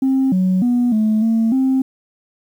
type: tone with pitch steps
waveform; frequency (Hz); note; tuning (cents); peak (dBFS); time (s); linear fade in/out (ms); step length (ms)
sine; 265.7 / 185.5 / 243.7 / 216.4 / 225.3 / 263.5; C4 / F#3 / B3 / A3 / A3 / C4; +27 / +5 / -23 / -29 / +41 / +12; -11; 0.02-1.82; 5; 300
effects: tanh soft clip ceiling -10 dBFS + 8-bit